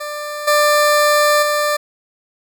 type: tone with level steps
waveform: 20% pulse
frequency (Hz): 593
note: D5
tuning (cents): +17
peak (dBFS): -19 / -6 / -10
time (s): 0-1.77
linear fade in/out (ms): 10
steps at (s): 0.47 / 1.42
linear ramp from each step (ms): 10
effects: none